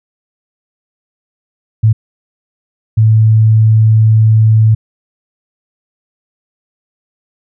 sine tone bursts at uneven times, 110 Hz, A2, in tune, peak -4 dBFS, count 2, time 1.83-1.93 / 2.97-4.75 s, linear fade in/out 10 ms, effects none

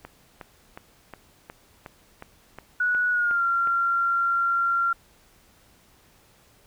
click train, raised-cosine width 0.5 ms, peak -23 dBFS, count 11, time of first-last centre 0.05-3.673 s, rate 2.76 Hz
sine tone with pitch glide, 1468 to 1377.6 Hz, F#6 to F6, -14 to -24 cents, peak -20 dBFS, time 2.8-4.93 s, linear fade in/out 5 ms, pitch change -110 cents, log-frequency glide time 3.11-3.43 s
effects pink hiss -58 dBFS RMS until 6.66 s

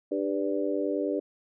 harmonic tone with a mistuned harmonic, 99 Hz, G2, 18 cents sharp, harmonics 3 / 4 / 5 / 6, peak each -30 / -31 / -32 / -33 dBFS, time 0.11-1.2 s, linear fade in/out 10 ms, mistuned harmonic 6, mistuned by -27 cents, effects none

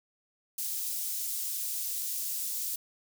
white high-pass noise, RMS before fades -34 dBFS, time 0.58-2.76 s, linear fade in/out 5 ms, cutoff 6000 Hz, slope 12 dB/octave, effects none

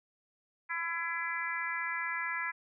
harmonic tone, 335.6 Hz, E4, 31 cents sharp, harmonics 3 / 4 / 5 / 6 / 7, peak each -40 / -41 / -37 / -37 / -42 dBFS, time 0.69-2.52 s, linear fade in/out 20 ms, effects none

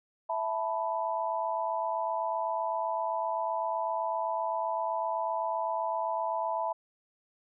sine chord, E suspended fourth, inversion none, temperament equal, 659.3 / 880 / 987.8 Hz, E5 / A5 / B5, 0 / 0 / 0 cents, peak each -33 dBFS, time 0.29-6.73 s, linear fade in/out 10 ms, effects none

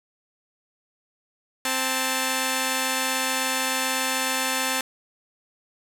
5% pulse tone pair together, 261.3 / 880 Hz, C4 / A5, -2 / 0 cents, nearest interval octave + major sixth, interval 2102 cents, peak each -14 dBFS, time 1.65-4.81 s, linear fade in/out 2 ms, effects none

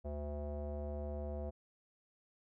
square tone with low-pass filter, 73.42 Hz, D2, in tune, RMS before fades -41 dBFS, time 0.04-1.51 s, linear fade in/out 20 ms, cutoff 610 Hz, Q 6.1, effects none

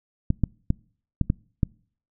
clicks, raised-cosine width 5 ms, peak -8 dBFS, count 6, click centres 0.304 / 0.437 / 0.704 / 1.213 / 1.301 / 1.632 s, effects noise-tail reverb RT60 0.5 s tail -26 dB re dry

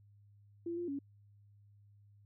sine tone with pitch steps, 340.5 / 348.6 / 279.8 Hz, F4 / F4 / C#4, -44 / -3 / +16 cents, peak -36 dBFS, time 0.66-0.99 s, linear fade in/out 5 ms, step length 110 ms, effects added 102 Hz sine -60 dBFS peak until 2.25 s

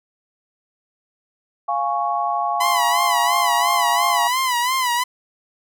sine chord, Db major, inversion first, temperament equal, 698.5 / 830.6 / 1108.7 Hz, F5 / Ab5 / Db6, 0 / 0 / 0 cents, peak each -23 dBFS, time 1.68-4.28 s, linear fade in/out 10 ms
sawtooth tone with vibrato, 1003 Hz, B5, 26 cents sharp, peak -14 dBFS, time 2.6-5.04 s, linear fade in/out 10 ms, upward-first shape sine, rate 2.9 Hz, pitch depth 92 cents each way
effects none

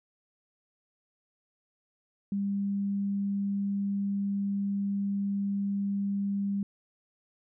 sine tone, 199.5 Hz, G3, 31 cents sharp, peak -27 dBFS, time 2.32-6.63 s, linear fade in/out 2 ms, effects none

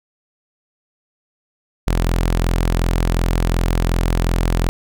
sawtooth tone, 42.74 Hz, F1, 37 cents flat, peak -11 dBFS, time 1.87-4.69 s, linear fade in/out 0 ms, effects none

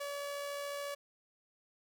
sawtooth tone with amplitude modulation, 570 Hz, C#5, 48 cents sharp, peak -33 dBFS, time 0-0.95 s, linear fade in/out 10 ms, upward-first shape sine, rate 74 Hz, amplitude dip 30%, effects none

